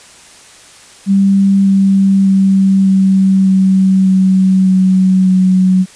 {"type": "tone with pitch steps", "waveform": "sine", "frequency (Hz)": [196, 194.53, 193.08, 191.63, 190.2, 188.78, 187.37, 185.96], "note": ["G3", "G3", "G3", "G3", "F#3", "F#3", "F#3", "F#3"], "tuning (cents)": [0, -13, -26, -39, 48, 35, 22, 9], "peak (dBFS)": -6, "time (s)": [1.06, 5.86], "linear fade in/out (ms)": 50, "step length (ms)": 600, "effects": ["white hiss -39 dBFS RMS until 5.95 s", "resampled to 22050 Hz"]}